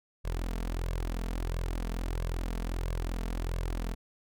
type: tone with flanger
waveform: sawtooth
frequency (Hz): 42.59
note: F1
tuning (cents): -43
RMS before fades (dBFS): -33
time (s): 0.24-3.95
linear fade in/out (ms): 20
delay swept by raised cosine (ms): 1.8 to 4.5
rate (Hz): 1.5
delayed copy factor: +0.6
effects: none